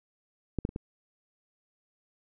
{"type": "clicks", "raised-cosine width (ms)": 3, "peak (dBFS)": [-16, -15, -27, -21], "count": 4, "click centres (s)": [0.587, 0.651, 0.691, 0.761], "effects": []}